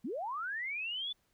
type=linear sweep; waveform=sine; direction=up; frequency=189.3 to 3520 Hz; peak=-35 dBFS; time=0.04-1.13 s; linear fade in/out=10 ms; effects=pink hiss -75 dBFS RMS until 1.33 s